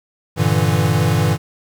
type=chord; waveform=square; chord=E half-diminished seventh; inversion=first; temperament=equal; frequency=98 / 116.54 / 146.83 / 164.81 Hz; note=G2 / Bb2 / D3 / E3; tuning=0 / 0 / 0 / 0 cents; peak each=-20 dBFS; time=0.36-1.38 s; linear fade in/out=50 ms; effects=8-bit